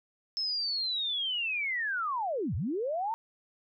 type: linear two-way sweep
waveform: sine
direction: down then up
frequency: 5274 to 72.2 to 929 Hz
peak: -29 dBFS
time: 0.37-3.14 s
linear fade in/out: 0 ms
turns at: 2.55 s
effects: none